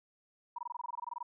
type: tone bursts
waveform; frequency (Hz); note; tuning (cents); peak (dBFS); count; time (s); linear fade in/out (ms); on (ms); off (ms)
sine; 959; A#5; +49; -36; 15; 0.56-1.229; 5; 25; 21
effects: none